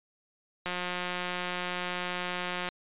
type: click train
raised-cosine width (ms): 0.3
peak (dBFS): -17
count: 364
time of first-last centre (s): 0.66-2.688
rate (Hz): 179
effects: resampled to 8000 Hz